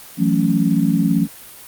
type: chord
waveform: sine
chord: F# minor seventh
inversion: third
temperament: equal with one note detuned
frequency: 167.02 / 185 / 220 / 277.2 Hz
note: E3 / F#3 / A3 / C#4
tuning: +23 / 0 / 0 / 0 cents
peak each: -19 dBFS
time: 0.17-1.28 s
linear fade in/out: 50 ms
effects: white hiss -39 dBFS RMS until 1.67 s + Opus 32 kbps